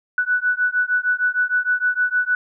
sine beating tone pair, 1480 / 1486.5 Hz, F#6 / F#6, 0 / +8 cents, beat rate 6.5 Hz, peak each -20 dBFS, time 0.18-2.35 s, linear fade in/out 2 ms, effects none

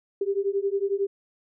sine beating tone pair, 391.1 / 402.1 Hz, G4 / G4, -4 / +44 cents, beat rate 11 Hz, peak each -26 dBFS, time 0.21-1.07 s, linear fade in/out 5 ms, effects none

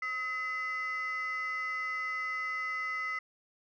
sine tone pair together, 1278 / 2027 Hz, D#6 / B6, +46 / +45 cents, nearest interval minor sixth, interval 799 cents, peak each -35 / -32 dBFS, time 0.02-3.19 s, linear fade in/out 5 ms, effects tanh soft clip ceiling -29 dBFS

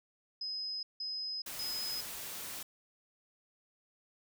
sine tone bursts, 5060 Hz, D#8, 28 cents sharp, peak -36 dBFS, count 3, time 0.41-2.01 s, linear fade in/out 5 ms, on 420 ms, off 170 ms
white noise, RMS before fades -43 dBFS, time 1.46-2.63 s, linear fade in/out 5 ms
effects none

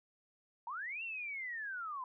sine linear two-way sweep, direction up then down, 880 to 2770 to 986 Hz, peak -39 dBFS, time 0.67-2.04 s, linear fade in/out 2 ms, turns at 1.03 s, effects none

